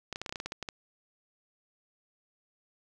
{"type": "clicks", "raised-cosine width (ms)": 0.2, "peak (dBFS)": -19, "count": 12, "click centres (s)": [0.127, 0.159, 0.216, 0.262, 0.294, 0.325, 0.358, 0.401, 0.46, 0.521, 0.627, 0.688], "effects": []}